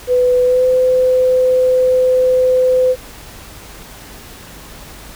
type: tone with pitch glide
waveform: sine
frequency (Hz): 498.2 to 509.3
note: B4 to C5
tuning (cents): +15 to -47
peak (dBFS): -9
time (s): 0.07-2.96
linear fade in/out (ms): 50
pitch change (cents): +38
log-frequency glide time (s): 0.44-0.66
effects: added 50 Hz sine -42 dBFS peak until 5.15 s + pink hiss -36 dBFS RMS until 5.15 s